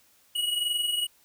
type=tone pair together; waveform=square; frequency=2892 / 2914 Hz; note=F#7 / F#7; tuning=-40 / -27 cents; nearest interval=unison; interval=13 cents; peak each=-33 / -27 dBFS; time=0.35-1.07 s; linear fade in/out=10 ms; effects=white hiss -62 dBFS RMS until 1.24 s